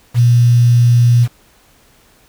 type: tone with quantisation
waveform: sine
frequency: 120 Hz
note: B2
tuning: 49 cents flat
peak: -6 dBFS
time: 0.14-1.28 s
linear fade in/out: 50 ms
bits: 5
effects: pink hiss -50 dBFS RMS until 2.28 s